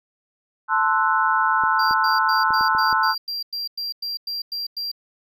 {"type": "chord", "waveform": "sine", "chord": "F# half-diminished seventh", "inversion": "first", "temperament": "equal", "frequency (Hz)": [880, 1046.5, 1318.5, 1480], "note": ["A5", "C6", "E6", "F#6"], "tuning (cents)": [0, 0, 0, 0], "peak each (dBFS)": -22, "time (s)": [0.68, 3.15], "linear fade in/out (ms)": 50}
{"type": "clicks", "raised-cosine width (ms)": 2, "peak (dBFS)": -23, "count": 6, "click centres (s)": [1.637, 1.91, 2.506, 2.61, 2.75, 2.928]}
{"type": "tone bursts", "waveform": "triangle", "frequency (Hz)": 4741, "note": "D8", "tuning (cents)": 16, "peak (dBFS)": -24, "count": 13, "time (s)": [1.79, 4.916], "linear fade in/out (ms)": 5, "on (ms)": 150, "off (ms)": 98}
{"effects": []}